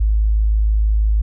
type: tone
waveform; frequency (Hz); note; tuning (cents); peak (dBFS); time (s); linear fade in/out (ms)
sine; 53.1; G#1; +39; -12; 0-1.22; 10
effects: none